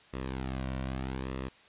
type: tone with flanger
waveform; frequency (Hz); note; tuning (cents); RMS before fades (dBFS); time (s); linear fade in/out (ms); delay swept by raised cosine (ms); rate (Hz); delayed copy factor
sawtooth; 65.41; C2; 0; -36; 0.13-1.49; 10; 1.3 to 2.4; 0.81; -0.65
effects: white hiss -58 dBFS RMS until 1.68 s + resampled to 8000 Hz